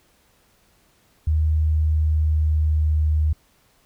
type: tone with pitch glide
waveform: sine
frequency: 77.78 to 76.89 Hz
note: D#2 to D#2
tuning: 0 to -20 cents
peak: -16 dBFS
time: 1.27-3.33 s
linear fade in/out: 5 ms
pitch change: -20 cents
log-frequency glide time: 1.61-3.02 s
effects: pink hiss -60 dBFS RMS until 3.85 s